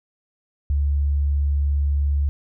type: tone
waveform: sine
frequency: 71.4 Hz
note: D2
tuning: 48 cents flat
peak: -17 dBFS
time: 0.7-2.29 s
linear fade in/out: 0 ms
effects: none